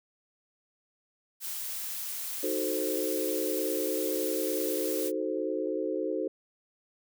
blue noise, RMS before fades -36 dBFS, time 1.4-5.12 s, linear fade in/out 50 ms
sine chord, D# diminished seventh, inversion none, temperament equal, 311.1 / 370 / 440 / 523.3 Hz, D#4 / F#4 / A4 / C5, 0 / 0 / 0 / 0 cents, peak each -34 dBFS, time 2.43-6.28 s, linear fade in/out 5 ms
effects none

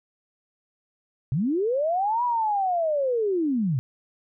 sine linear two-way sweep, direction up then down, 116.54 to 987.8 to 116.54 Hz, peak -21 dBFS, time 1.32-3.79 s, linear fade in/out 0 ms, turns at 2.24 s, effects none

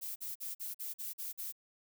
violet noise bursts, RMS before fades -41 dBFS, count 8, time 0.01-1.525 s, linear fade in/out 20 ms, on 150 ms, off 45 ms, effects none

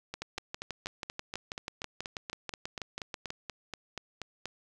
two click trains, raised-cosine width 0.2 ms, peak -19 / -20 dBFS, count 20 / 19, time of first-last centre 0.22-3.304 / 0.14-4.457 s, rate 6.16 / 4.17 Hz, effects none

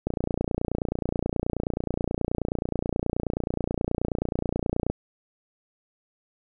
click train, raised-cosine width 2 ms, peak -12 dBFS, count 143, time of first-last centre 0.07-4.9 s, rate 29.4 Hz, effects none

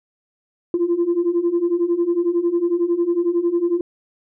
sine beating tone pair, 338.1 / 349.1 Hz, E4 / F4, +44 / -1 cents, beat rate 11 Hz, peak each -20 / -17 dBFS, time 0.74-3.81 s, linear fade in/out 2 ms, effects tanh soft clip ceiling -11 dBFS

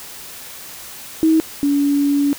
sine tone pair in turn, 319.4 / 284.6 Hz, D#4 / C#4, +45 / +46 cents, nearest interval major second, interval 199 cents, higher first, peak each -10 / -13 dBFS, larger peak first, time 1.23-1.4 / 1.63-2.33 s, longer second, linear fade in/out 0 ms, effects white hiss -35 dBFS RMS until 2.38 s

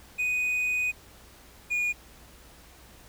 triangle tone pair in turn, 2489 / 2442 Hz, D#7 / D#7, 0 / -33 cents, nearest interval unison, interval 33 cents, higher first, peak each -23 / -23 dBFS, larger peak neither, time 0.18-0.92 / 1.7-1.93 s, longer first, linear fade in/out 20 ms, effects added 60 Hz sine -56 dBFS peak until 3.08 s + pink hiss -53 dBFS RMS until 3.08 s

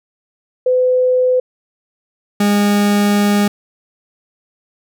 sine / 40% pulse tone pair in turn, 506 / 204.8 Hz, B4 / G#3, +42 / -24 cents, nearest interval octave + major third, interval 1566 cents, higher first, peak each -10 dBFS, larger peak neither, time 0.66-1.4 / 2.4-3.48 s, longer second, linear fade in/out 5 ms, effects none

